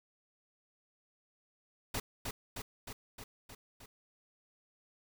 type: noise with echo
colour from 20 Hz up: pink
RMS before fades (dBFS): -36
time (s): 1.94-2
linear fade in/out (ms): 5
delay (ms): 310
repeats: 6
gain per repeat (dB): -3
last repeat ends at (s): 3.86
effects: none